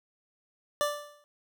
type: tone with exponential decay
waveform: 25% pulse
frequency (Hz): 587.3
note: D5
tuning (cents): 0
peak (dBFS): -19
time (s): 0.81-1.24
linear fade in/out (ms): 0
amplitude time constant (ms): 93
effects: none